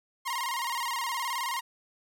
sawtooth tone with vibrato, 1002 Hz, B5, 25 cents sharp, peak -26 dBFS, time 0.25-1.61 s, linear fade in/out 20 ms, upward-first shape square, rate 19 Hz, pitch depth 100 cents each way, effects none

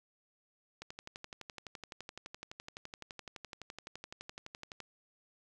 click train, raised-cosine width 0.2 ms, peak -27 dBFS, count 48, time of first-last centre 0.82-4.803 s, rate 11.8 Hz, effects none

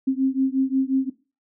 sine beating tone pair, 263.3 / 268.9 Hz, C4 / C4, +11 / +47 cents, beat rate 5.6 Hz, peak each -21 / -22 dBFS, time 0.07-1.1 s, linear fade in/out 10 ms, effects noise-tail reverb RT60 0.3 s tail -17 dB re dry

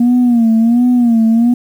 sine tone with vibrato, 235.5 Hz, A#3, 18 cents sharp, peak -5 dBFS, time 0-1.54 s, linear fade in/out 5 ms, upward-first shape sine, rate 1.4 Hz, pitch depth 90 cents each way, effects tanh soft clip ceiling -5 dBFS + 7-bit

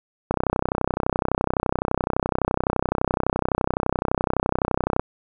click train, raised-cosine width 1 ms, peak -6 dBFS, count 150, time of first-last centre 0.31-4.996 s, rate 31.8 Hz, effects none

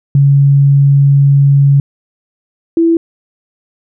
sine tone pair in turn, 140 / 332.2 Hz, C#3 / E4, +18 / +13 cents, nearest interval octave + minor third, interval 1495 cents, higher second, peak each -4 / -6 dBFS, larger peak first, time 0.15-1.8 / 2.77-2.97 s, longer first, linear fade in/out 2 ms, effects none

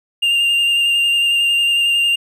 triangle tone with vibrato, 2798 Hz, F7, 3 cents sharp, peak -11 dBFS, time 0.22-2.16 s, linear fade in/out 10 ms, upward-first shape square, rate 11 Hz, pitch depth 13 cents each way, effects none

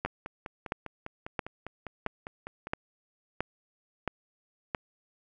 two click trains, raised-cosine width 0.5 ms, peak -14 / -23 dBFS, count 8 / 14, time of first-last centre 0.05-4.748 / 0.06-2.67 s, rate 1.49 / 4.98 Hz, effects none

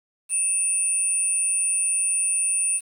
sine tone pair together, 2626 / 9358 Hz, E7 / D9, -7 / -7 cents, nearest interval octave + minor seventh, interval 2200 cents, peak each -32 / -20 dBFS, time 0.29-2.81 s, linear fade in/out 50 ms, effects 8-bit

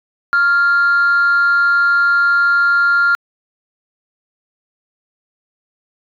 sine tone with amplitude modulation, 1396.9 Hz, F6, in tune, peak -6 dBFS, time 0.33-3.15 s, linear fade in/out 0 ms, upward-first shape sine, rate 288 Hz, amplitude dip 50%, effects tanh soft clip ceiling -7 dBFS

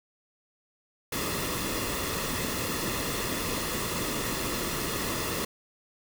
pink noise with comb filter, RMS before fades -31 dBFS, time 1.12-5.45 s, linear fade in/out 5 ms, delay 1.3 ms, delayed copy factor -0.55, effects none

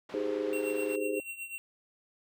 pink band-pass noise, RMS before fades -48 dBFS, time 0.09-0.96 s, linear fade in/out 5 ms, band 300 to 3000 Hz, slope 12 dB/octave
sine chord, Ab major seventh, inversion second, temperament just, 311.5 / 389.3 / 415.3 / 519.1 Hz, Eb4 / G4 / Ab4 / C5, +2 / -12 / 0 / -14 cents, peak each -36 / -37 / -33 / -35 dBFS, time 0.14-1.2 s, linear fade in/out 2 ms
square tone with tremolo, 2732 Hz, F7, 39 cents flat, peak -36 dBFS, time 0.53-1.58 s, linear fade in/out 0 ms, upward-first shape triangle, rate 8.1 Hz, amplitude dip 80%
effects none

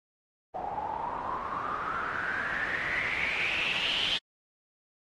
white noise with low-pass filter sweep, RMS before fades -32 dBFS, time 0.54-4.18 s, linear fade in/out 10 ms, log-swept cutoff 750 to 3300 Hz, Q 8.9, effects AAC 32 kbps

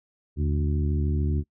harmonic tone with a mistuned harmonic, 73.42 Hz, D2, in tune, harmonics 1 / 2 / 3 / 4 / 5, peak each -23 / -29 / -33 / -35 / -37 dBFS, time 0.36-1.44 s, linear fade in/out 50 ms, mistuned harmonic 1, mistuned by +130 cents, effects noise-tail reverb RT60 0.1 s tail -26 dB re dry

